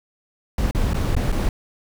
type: noise with dropouts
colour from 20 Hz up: brown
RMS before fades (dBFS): -20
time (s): 0.58-1.49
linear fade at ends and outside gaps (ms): 2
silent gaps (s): 0.711-0.748 / 0.934-0.943 / 1.152-1.165 / 1.319-1.324
effects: none